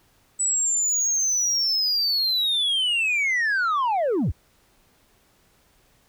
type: linear sweep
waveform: sine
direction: down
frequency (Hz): 7940 to 44.48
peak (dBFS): -17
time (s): 0.39-4.32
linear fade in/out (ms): 20
effects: tanh soft clip ceiling -19 dBFS + pink hiss -61 dBFS RMS until 6.08 s